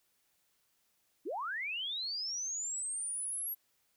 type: linear sweep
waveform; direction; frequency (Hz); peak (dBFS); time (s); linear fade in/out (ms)
sine; up; 254.6 to 11660; -35; 1.25-3.55; 20
effects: white hiss -75 dBFS RMS until 3.96 s